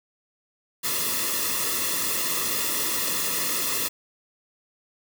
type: noise with comb filter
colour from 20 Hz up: white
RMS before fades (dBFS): -26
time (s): 0.83-3.89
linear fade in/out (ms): 20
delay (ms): 1.3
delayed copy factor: -0.95
effects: none